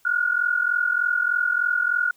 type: tone pair together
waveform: sine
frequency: 1420.7 / 1464 Hz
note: F6 / F#6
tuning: +29 / -19 cents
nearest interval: minor second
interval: 52 cents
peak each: -22 dBFS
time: 0.05-2.11 s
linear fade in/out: 5 ms
effects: white hiss -61 dBFS RMS until 2.16 s